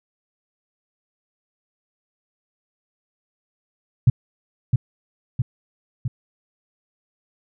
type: tone with echo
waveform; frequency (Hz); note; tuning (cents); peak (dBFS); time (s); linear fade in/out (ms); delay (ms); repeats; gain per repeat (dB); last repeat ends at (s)
sine; 123.47; B2; 0; -8; 4.07-4.1; 5; 660; 3; -4; 6.08
effects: none